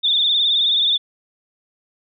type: tone with vibrato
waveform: sine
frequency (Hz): 3575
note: A7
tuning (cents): +27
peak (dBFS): -14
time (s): 0.03-0.98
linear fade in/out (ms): 20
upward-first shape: triangle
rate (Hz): 19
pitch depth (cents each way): 82
effects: none